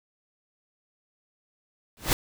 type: noise with exponential growth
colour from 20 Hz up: pink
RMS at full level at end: -18 dBFS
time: 1.97-2.13 s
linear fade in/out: 0 ms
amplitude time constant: 34 ms
effects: none